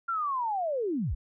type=linear sweep; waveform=sine; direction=down; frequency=1396.9 to 35 Hz; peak=-27 dBFS; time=0.08-1.15 s; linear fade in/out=10 ms; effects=none